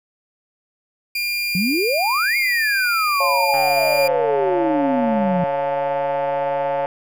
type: tone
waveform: 30% pulse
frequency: 2400 Hz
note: D7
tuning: 37 cents sharp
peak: -18 dBFS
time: 1.15-4.08 s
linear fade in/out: 5 ms
type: exponential two-way sweep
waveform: sine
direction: up then down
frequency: 170 to 2200 to 170 Hz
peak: -18 dBFS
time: 1.55-5.44 s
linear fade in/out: 2 ms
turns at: 2.37 s
type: chord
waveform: sine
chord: Db augmented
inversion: none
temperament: equal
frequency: 554.4 / 698.5 / 880 Hz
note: Db5 / F5 / A5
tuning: 0 / 0 / 0 cents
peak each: -21 / -25 / -25 dBFS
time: 3.2-6.86 s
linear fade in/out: 5 ms
type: click train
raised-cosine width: 0.5 ms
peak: -17 dBFS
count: 479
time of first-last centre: 3.54-6.859 s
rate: 144 Hz
effects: none